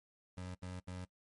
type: tone bursts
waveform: 25% pulse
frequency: 91.2 Hz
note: F#2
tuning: 24 cents flat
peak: -39 dBFS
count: 3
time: 0.37-1.052 s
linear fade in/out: 10 ms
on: 180 ms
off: 71 ms
effects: noise-tail reverb RT60 0.1 s tail -22 dB re dry + MP3 48 kbps